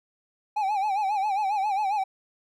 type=tone with vibrato; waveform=triangle; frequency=810 Hz; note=G#5; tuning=43 cents flat; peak=-21 dBFS; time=0.56-2.04 s; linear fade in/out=10 ms; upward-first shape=sine; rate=7.4 Hz; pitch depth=110 cents each way; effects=none